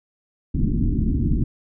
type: low-pass noise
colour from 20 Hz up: pink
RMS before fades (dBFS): -20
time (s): 0.54-1.44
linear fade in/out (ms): 10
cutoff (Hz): 310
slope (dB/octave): 48
effects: none